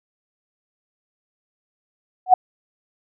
sine tone with exponential growth, 740 Hz, F#5, in tune, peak -3 dBFS, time 2.26-2.34 s, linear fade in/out 5 ms, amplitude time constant 17 ms, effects none

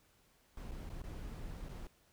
brown noise with dropouts, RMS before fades -45 dBFS, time 0.57-1.87 s, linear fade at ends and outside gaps 2 ms, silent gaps 0.712-0.717 / 0.893-0.9 / 1.019-1.038 / 1.687-1.691 s, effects pink hiss -70 dBFS RMS until 2.12 s

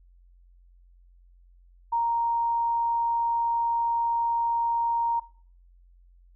sine tone, 932.3 Hz, A#5, in tune, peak -22 dBFS, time 1.92-5.2 s, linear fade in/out 10 ms, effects noise-tail reverb RT60 0.5 s tail -20 dB re dry + added 44 Hz sine -53 dBFS peak until 6.35 s

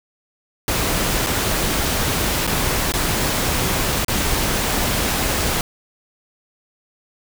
pink noise with dropouts, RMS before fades -20 dBFS, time 0.68-5.61 s, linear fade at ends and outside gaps 1 ms, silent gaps 1.264-1.269 / 2.468-2.475 / 2.921-2.938 / 4.047-4.082 s, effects none

